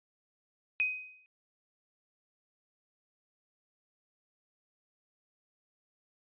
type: tone with exponential decay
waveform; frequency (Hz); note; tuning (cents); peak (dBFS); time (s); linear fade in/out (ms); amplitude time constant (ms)
sine; 2511; D#7; +15; -24; 0.8-1.26; 0; 100
effects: resampled to 8000 Hz